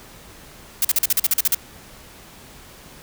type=noise bursts; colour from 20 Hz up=blue; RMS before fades=-17 dBFS; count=11; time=0.82-1.547 s; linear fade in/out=2 ms; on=27 ms; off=43 ms; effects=pink hiss -44 dBFS RMS until 3.02 s